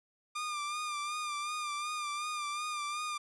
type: tone with vibrato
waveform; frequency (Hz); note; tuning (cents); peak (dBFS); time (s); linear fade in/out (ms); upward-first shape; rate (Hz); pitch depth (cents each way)
sawtooth; 1200; D6; +37; -31; 0.35-3.18; 10; sine; 2.7; 42
effects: resampled to 24000 Hz